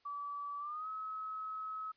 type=tone with pitch glide; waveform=sine; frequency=1151 to 1284.5 Hz; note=D6 to E6; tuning=-35 to -45 cents; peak=-39 dBFS; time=0.05-1.92 s; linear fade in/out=10 ms; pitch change=+190 cents; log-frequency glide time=0.59-0.88 s; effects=white hiss -73 dBFS RMS until 1.96 s + resampled to 11025 Hz